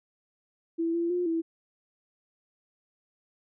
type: tone with pitch steps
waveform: sine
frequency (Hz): 331.7 / 339.3 / 355.2 / 329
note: E4 / F4 / F4 / E4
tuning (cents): +11 / -50 / +29 / -3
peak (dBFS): -25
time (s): 0.78-1.42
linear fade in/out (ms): 20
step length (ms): 160
effects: none